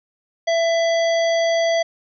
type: harmonic tone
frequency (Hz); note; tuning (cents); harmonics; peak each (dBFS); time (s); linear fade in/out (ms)
666; E5; +18; 1 / 3 / 5 / 7 / 9; -16 / -26 / -30 / -33 / -35; 0.47-1.83; 10
effects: none